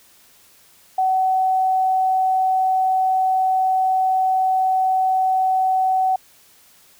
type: tone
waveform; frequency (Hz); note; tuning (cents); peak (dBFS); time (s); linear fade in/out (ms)
sine; 754; F#5; +32; -15; 0.98-6.16; 5
effects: white hiss -52 dBFS RMS until 6.99 s